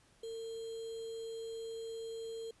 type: tone with sample-and-hold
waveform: sine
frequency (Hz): 452.9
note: A#4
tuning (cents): -50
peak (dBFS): -40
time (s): 0.23-2.51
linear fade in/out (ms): 5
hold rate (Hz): 3675
effects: pink hiss -67 dBFS RMS until 2.6 s + resampled to 24000 Hz